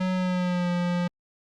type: tone with pitch glide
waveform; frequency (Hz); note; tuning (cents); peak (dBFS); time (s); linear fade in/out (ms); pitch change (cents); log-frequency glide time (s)
square; 185 to 176.14; F#3 to F3; 0 to +15; -24; 0-1.08; 10; -85; 0.13-0.7
effects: low-pass 4000 Hz 12 dB/octave + Opus 48 kbps